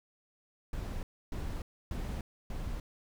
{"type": "noise bursts", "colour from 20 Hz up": "brown", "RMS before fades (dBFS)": -37, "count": 4, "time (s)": [0.73, 2.8], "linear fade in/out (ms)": 2, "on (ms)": 300, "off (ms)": 290, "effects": []}